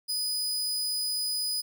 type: tone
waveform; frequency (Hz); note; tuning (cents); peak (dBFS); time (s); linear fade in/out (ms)
sawtooth; 4978; D#8; 0; -25; 0.08-1.62; 20
effects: none